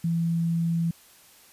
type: tone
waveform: sine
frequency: 167.2 Hz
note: E3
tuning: 25 cents sharp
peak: -22 dBFS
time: 0.04-0.91 s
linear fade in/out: 5 ms
effects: white hiss -54 dBFS RMS until 1.52 s + resampled to 32000 Hz